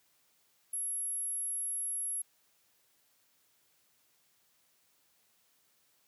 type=tone; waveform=sine; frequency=11200 Hz; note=F9; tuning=4 cents sharp; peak=-33 dBFS; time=0.73-2.22 s; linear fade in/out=5 ms; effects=white hiss -71 dBFS RMS until 6.07 s + high-pass 80 Hz 12 dB/octave